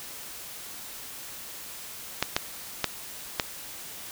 clicks, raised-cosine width 0.2 ms, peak -5 dBFS, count 4, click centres 2.226 / 2.365 / 2.843 / 3.398 s, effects white hiss -41 dBFS RMS until 4.11 s

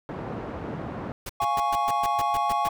pink band-pass noise, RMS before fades -34 dBFS, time 0.09-1.12 s, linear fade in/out 0 ms, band 100 to 980 Hz, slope 12 dB/octave
pink noise bursts, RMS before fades -34 dBFS, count 10, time 1.26-2.68 s, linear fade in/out 5 ms, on 34 ms, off 120 ms
triangle chord, Db major, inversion first, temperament equal, 698.5 / 830.6 / 1108.7 Hz, F5 / Ab5 / Db6, 0 / 0 / 0 cents, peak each -27 / -24 / -24 dBFS, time 1.4-2.69 s, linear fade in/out 5 ms
effects none

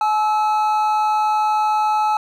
triangle tone pair together, 853.2 / 1305 Hz, G#5 / E6, +46 / -18 cents, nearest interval perfect fifth, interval 736 cents, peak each -14 / -21 dBFS, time 0.01-2.17 s, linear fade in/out 2 ms, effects none

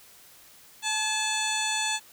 harmonic tone with a mistuned harmonic, 871 Hz, A5, 18 cents flat, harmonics 1 / 2 / 3 / 4 / 5 / 7 / 8 / 9 / 10, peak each -32 / -34 / -32 / -32 / -36 / -38 / -35 / -37 / -38 dBFS, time 0.82-2 s, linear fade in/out 50 ms, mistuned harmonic 2, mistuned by -37 cents, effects white hiss -53 dBFS RMS until 2.12 s

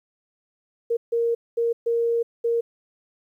sine tone bursts at uneven times, 466.2 Hz, A#4, in tune, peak -19 dBFS, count 5, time 0.9-0.97 / 1.12-1.35 / 1.57-1.73 / 1.86-2.23 / 2.44-2.61 s, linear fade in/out 10 ms, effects 10-bit

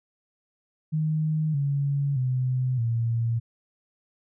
sine tone with pitch steps, 155.56 / 141.01 / 127.82 / 115.87 Hz, D#3 / C#3 / C3 / A#2, 0 / +30 / -40 / -10 cents, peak -22 dBFS, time 0.92-3.4 s, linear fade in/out 20 ms, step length 620 ms, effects none

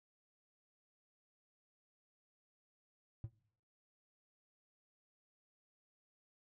triangle tone with exponential decay, 111.7 Hz, A2, 27 cents sharp, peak -34 dBFS, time 3.24-3.32 s, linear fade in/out 0 ms, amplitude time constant 16 ms, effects noise-tail reverb RT60 0.7 s tail -23 dB re dry + tanh soft clip ceiling -30 dBFS

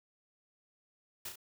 white noise with echo, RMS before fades -41 dBFS, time 1.25-1.29 s, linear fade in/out 5 ms, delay 34 ms, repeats 2, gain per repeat -5 dB, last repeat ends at 1.358 s, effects none

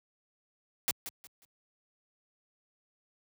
white noise with echo, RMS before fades -29 dBFS, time 0.88-0.91 s, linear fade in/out 0 ms, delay 180 ms, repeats 3, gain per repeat -11 dB, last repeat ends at 1.45 s, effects high-pass 80 Hz 12 dB/octave

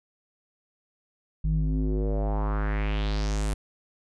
square tone with low-pass filter sweep, 51.91 Hz, G#1, in tune, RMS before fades -26 dBFS, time 1.44-3.54 s, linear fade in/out 5 ms, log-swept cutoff 130 to 10000 Hz, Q 3.1, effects none

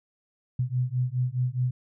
sine beating tone pair, 123.47 / 128.27 Hz, B2 / C3, 0 / -34 cents, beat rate 4.8 Hz, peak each -27 dBFS, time 0.59-1.71 s, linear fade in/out 5 ms, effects none

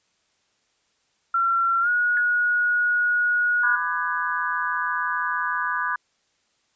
sine tone with pitch glide, 1362 to 1451.3 Hz, F6 to F#6, -44 to -34 cents, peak -18 dBFS, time 1.34-3.76 s, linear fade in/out 5 ms, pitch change +110 cents, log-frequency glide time 1.81-1.89 s
sine tone with exponential decay, 1696 Hz, G#6, 36 cents sharp, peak -23 dBFS, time 2.17-2.28 s, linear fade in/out 1 ms, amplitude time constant 23 ms
sine chord, G# half-diminished seventh, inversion first, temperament just, 996.7 / 1196.1 / 1495.1 / 1661.2 Hz, B5 / D6 / F#6 / G#6, +16 / +31 / +18 / 0 cents, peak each -28 dBFS, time 3.63-5.96 s, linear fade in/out 5 ms
effects white hiss -68 dBFS RMS until 6.75 s + resampled to 16000 Hz

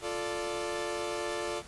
sawtooth chord, D minor, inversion first, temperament equal, 349.2 / 440 / 587.3 Hz, F4 / A4 / D5, 0 / 0 / 0 cents, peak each -33 dBFS, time 0.01-1.63 s, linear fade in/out 50 ms, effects pink hiss -50 dBFS RMS until 1.67 s + resampled to 24000 Hz

